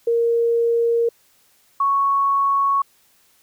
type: tone pair in turn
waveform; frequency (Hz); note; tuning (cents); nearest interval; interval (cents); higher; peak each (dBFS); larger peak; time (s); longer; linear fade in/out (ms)
sine; 466.2 / 1108.8; A#4 / C#6; 0 / 0; octave + minor third; 1500; second; -15; neither; 0.07-1.09 / 1.8-2.82; neither; 5
effects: white hiss -58 dBFS RMS until 3.42 s